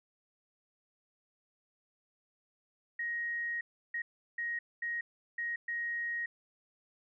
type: tone bursts at uneven times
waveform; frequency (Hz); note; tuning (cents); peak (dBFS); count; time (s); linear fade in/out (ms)
sine; 1880; A#6; +14; -33; 6; 2.99-3.61 / 3.94-4.02 / 4.38-4.59 / 4.82-5.01 / 5.38-5.56 / 5.68-6.26; 5
effects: none